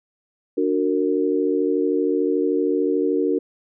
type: chord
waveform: sine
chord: D augmented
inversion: none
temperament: just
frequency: 293.7 / 367.1 / 458.9 Hz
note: D4 / F#4 / A#4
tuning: 0 / -14 / -27 cents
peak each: -22 dBFS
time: 0.57-3.39 s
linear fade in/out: 10 ms
effects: none